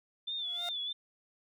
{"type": "tone with vibrato", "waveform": "sine", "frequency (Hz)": 3520, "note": "A7", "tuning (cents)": 0, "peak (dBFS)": -34, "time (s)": [0.27, 0.93], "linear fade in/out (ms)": 10, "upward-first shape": "sine", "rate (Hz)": 3.2, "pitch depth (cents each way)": 74}
{"type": "tone with exponential growth", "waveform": "sawtooth", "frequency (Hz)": 698.5, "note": "F5", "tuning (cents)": 0, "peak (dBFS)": -33, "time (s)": [0.36, 0.69], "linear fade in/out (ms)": 2, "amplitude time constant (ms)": 70}
{"effects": []}